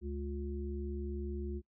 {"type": "harmonic tone", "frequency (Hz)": 71.1, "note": "C#2", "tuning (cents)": 45, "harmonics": [1, 3, 5], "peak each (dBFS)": [-38, -44, -42], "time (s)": [0.01, 1.62], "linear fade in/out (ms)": 50, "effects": ["noise-tail reverb RT60 0.1 s tail -22 dB re dry"]}